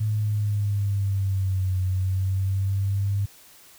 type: linear two-way sweep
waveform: sine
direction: down then up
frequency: 107.9 to 92.5 to 100.6 Hz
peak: -21 dBFS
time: 0-3.26 s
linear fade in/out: 10 ms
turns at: 1.79 s
effects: white hiss -51 dBFS RMS until 3.78 s